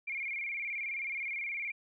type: tone with vibrato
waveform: sine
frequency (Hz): 2257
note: C#7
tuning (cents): +31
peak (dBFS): -34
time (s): 0.07-1.72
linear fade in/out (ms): 10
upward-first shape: square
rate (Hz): 19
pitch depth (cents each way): 78
effects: none

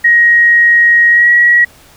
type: tone with pitch glide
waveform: sine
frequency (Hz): 1885 to 1915.7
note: A#6 to A#6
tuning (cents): +19 to +47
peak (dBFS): -4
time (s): 0.04-1.65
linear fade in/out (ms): 10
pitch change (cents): +28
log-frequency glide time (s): 1.1-1.3
effects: pink hiss -42 dBFS RMS until 1.96 s

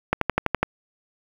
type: click train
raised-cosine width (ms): 0.5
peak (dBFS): -4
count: 7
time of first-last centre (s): 0.13-0.63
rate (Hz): 12
effects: 7-bit

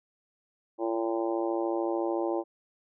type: harmonic tone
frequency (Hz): 113.6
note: A#2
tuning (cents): -44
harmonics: 3 / 4 / 5 / 6 / 7 / 8 / 9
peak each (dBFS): -29 / -37 / -33 / -42 / -36 / -41 / -44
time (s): 0.78-2.44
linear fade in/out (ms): 50
effects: none

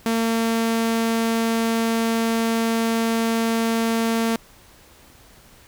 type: tone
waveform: sawtooth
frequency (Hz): 227.5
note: A#3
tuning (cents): -42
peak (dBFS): -15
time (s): 0.06-4.36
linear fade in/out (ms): 0
effects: pink hiss -50 dBFS RMS until 5.67 s

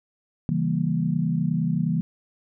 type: chord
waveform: sine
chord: C# diminished seventh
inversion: none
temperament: equal with one note detuned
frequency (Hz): 136.68 / 164.81 / 196 / 233.1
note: C#3 / E3 / G3 / Bb3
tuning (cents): -24 / 0 / 0 / 0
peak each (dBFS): -29 / -23 / -29 / -28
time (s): 0.49-2.01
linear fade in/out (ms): 0
effects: none

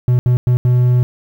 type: tone bursts at uneven times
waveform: triangle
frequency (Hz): 123.9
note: B2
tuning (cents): +6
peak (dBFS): -7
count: 4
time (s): 0.08-0.19 / 0.26-0.37 / 0.47-0.57 / 0.65-1.03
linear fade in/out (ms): 0
effects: 8-bit

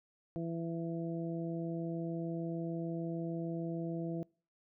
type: harmonic tone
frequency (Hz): 166.6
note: E3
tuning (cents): +19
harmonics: 1 / 2 / 3 / 4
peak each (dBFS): -38 / -39 / -46 / -46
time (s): 0.36-4.23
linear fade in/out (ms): 0
effects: noise-tail reverb RT60 0.4 s tail -26 dB re dry

